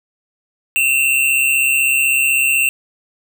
square tone pair together, 2600 / 2736 Hz, E7 / F7, -24 / -36 cents, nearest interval minor second, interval 88 cents, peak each -20 / -14 dBFS, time 0.76-2.69 s, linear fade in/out 0 ms, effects none

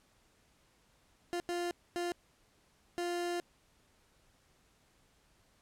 30% pulse tone bursts at uneven times, 349.2 Hz, F4, in tune, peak -31 dBFS, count 4, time 1.33-1.4 / 1.49-1.71 / 1.96-2.12 / 2.98-3.4 s, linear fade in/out 0 ms, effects pink hiss -69 dBFS RMS until 5.61 s + low-pass 11000 Hz 12 dB/octave

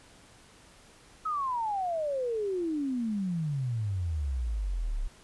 sine exponential sweep, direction down, 1301 to 32 Hz, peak -28 dBFS, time 1.25-5.08 s, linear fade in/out 10 ms, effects pink hiss -56 dBFS RMS until 5.23 s + resampled to 24000 Hz

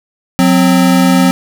square tone pair together, 182.63 / 261.6 Hz, F#3 / C4, -22 / 0 cents, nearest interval tritone, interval 622 cents, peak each -10 dBFS, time 0.39-1.31 s, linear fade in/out 0 ms, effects none

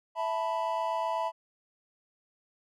triangle chord, E suspended fourth, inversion none, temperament equal, 659.3 / 880 / 987.8 Hz, E5 / A5 / B5, 0 / 0 / 0 cents, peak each -31 / -32 / -30 dBFS, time 0.15-1.32 s, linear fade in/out 50 ms, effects none

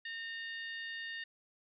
harmonic tone with a mistuned harmonic, 915 Hz, A#5, 32 cents flat, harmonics 2 / 3 / 4 / 5, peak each -41 / -48 / -50 / -56 dBFS, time 0.05-1.24 s, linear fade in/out 5 ms, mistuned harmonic 3, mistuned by +56 cents, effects none

